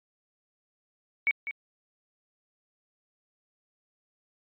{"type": "tone with echo", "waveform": "sine", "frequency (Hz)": 2247, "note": "C#7", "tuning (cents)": 23, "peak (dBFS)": -21, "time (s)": [1.27, 1.31], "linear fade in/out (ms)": 0, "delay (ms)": 200, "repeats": 1, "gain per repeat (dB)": -10, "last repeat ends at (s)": 1.51, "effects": ["resampled to 8000 Hz"]}